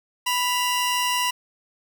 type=tone pair together; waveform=sawtooth; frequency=988.7 / 2794 Hz; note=B5 / F7; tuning=+2 / 0 cents; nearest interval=octave + tritone; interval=1798 cents; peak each=-19 / -22 dBFS; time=0.26-1.31 s; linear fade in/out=10 ms; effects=none